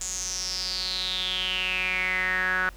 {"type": "tone with band-pass filter sweep", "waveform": "sawtooth", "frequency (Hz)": 185, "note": "F#3", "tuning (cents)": 0, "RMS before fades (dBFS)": -28, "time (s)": [0.01, 2.69], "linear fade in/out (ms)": 0, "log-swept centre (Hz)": [7100, 1500], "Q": 8, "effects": ["added 45 Hz sine -43 dBFS peak until 2.76 s", "pink hiss -53 dBFS RMS until 2.76 s"]}